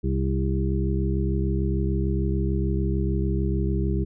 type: harmonic tone with a mistuned harmonic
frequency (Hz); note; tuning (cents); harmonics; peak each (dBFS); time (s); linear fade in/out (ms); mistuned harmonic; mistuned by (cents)
66.7; C2; +34; 1 / 2 / 3 / 5 / 6; -24 / -27 / -29 / -31 / -32; 0.03-4.05; 20; 5; -23
effects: none